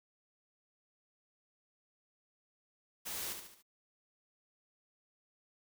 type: noise with echo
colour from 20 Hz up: white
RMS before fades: -41 dBFS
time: 3.05-3.34 s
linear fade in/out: 20 ms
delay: 72 ms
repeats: 4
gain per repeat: -6 dB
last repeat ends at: 3.628 s
effects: none